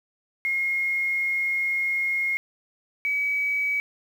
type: tone pair in turn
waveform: sine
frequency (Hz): 2148 / 2276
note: C7 / C#7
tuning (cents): +45 / +45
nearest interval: minor second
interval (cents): 100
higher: second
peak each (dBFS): -22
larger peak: neither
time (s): 0.45-2.37 / 3.05-3.8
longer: first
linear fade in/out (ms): 0
effects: 8-bit